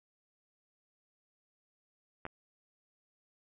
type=clicks; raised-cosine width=0.5 ms; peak=-23 / -30 dBFS; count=2; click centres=2.253 / 2.265 s; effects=resampled to 8000 Hz + 10-bit